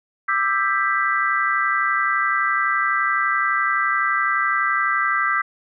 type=chord; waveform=sine; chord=E minor seventh; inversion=third; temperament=just; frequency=1186.7 / 1318.5 / 1582.2 / 1977.8 Hz; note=D6 / E6 / G6 / B6; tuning=+18 / 0 / +16 / +2 cents; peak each=-23 dBFS; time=0.28-5.42 s; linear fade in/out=10 ms; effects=none

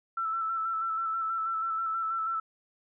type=tone with vibrato; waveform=sine; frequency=1329 Hz; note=E6; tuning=14 cents sharp; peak=-28 dBFS; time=0.17-2.4 s; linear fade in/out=5 ms; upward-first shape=square; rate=6.2 Hz; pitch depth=23 cents each way; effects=none

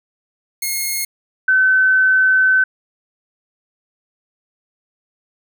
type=tone pair in turn; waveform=5% pulse / sine; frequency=2155 / 1523.8 Hz; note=C#7 / G6; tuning=-49 / -49 cents; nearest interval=tritone; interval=600 cents; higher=first; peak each=-9 / -10 dBFS; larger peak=first; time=0.62-1.05 / 1.48-2.64 s; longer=second; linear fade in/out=5 ms; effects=none

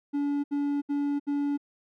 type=tone bursts; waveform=triangle; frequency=286.3 Hz; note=D4; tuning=44 cents flat; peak=-23 dBFS; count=4; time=0.13-1.577 s; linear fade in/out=20 ms; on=310 ms; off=69 ms; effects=none

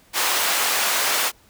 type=high-pass noise; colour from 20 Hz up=pink; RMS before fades=-21 dBFS; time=0.13-1.32 s; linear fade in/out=50 ms; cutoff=820 Hz; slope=12 dB/octave; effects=pink hiss -55 dBFS RMS until 1.49 s

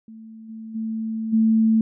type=tone with level steps; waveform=sine; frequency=222 Hz; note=A3; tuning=16 cents sharp; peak=-38 / -33 / -24 / -14 dBFS; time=0.08-1.81 s; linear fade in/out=2 ms; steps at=0.48 / 0.74 / 1.32 s; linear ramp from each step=20 ms; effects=none

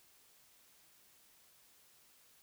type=silence; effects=white hiss -66 dBFS RMS until 2.42 s

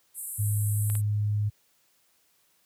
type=band-pass noise; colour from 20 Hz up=white; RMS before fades=-37 dBFS; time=0.14-1.02 s; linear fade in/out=50 ms; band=7900 to 13000 Hz; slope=96 dB/octave
type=tone with pitch glide; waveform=sine; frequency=103.83 to 104.49 Hz; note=G#2 to G#2; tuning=0 to +11 cents; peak=-23 dBFS; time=0.38-1.5 s; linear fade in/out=20 ms; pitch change=+11 cents; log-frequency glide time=0.76-0.84 s
type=clicks; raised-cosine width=0.3 ms; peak=-26 dBFS; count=2; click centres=0.9 / 0.953 s
effects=white hiss -67 dBFS RMS until 2.65 s + high-pass 60 Hz 12 dB/octave

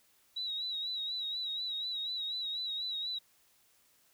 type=tone with vibrato; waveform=sine; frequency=3871 Hz; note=B7; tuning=35 cents flat; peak=-34 dBFS; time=0.36-3.19 s; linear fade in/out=10 ms; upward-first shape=sine; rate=4.1 Hz; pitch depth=58 cents each way; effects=white hiss -68 dBFS RMS until 4.13 s

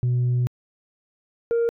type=tone pair in turn; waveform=sine; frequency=123.47 / 466.2 Hz; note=B2 / A#4; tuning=0 / 0 cents; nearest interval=octave + major seventh; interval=2300 cents; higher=second; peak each=-16 dBFS; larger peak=neither; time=0.03-0.47 / 1.51-1.69 s; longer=first; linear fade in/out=0 ms; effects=tanh soft clip ceiling -17 dBFS

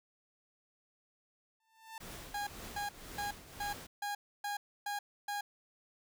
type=tone with exponential growth; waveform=sawtooth; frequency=891 Hz; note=A5; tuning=22 cents sharp; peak=-38 dBFS; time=1.6-1.98 s; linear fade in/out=2 ms; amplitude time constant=82 ms
type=noise with tremolo; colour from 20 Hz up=pink; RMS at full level=-46 dBFS; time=2-3.87 s; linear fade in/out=10 ms; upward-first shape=triangle; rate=1.9 Hz; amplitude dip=70%
type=tone bursts; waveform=30% pulse; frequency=819 Hz; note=G#5; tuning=24 cents flat; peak=-33 dBFS; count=8; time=2.34-5.41 s; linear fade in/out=5 ms; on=130 ms; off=290 ms
effects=none

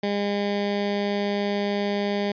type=tone with notch filter; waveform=15% pulse; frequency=203 Hz; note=G#3; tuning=39 cents flat; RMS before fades=-25 dBFS; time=0.03-2.32 s; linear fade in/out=5 ms; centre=1200 Hz; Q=1.5; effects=resampled to 11025 Hz

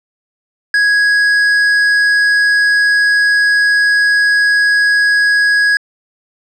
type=tone with tanh clipping; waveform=sine; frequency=1661.2 Hz; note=G#6; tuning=in tune; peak=-10 dBFS; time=0.74-5.77 s; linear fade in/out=2 ms; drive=10 dB; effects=low-pass 8000 Hz 12 dB/octave

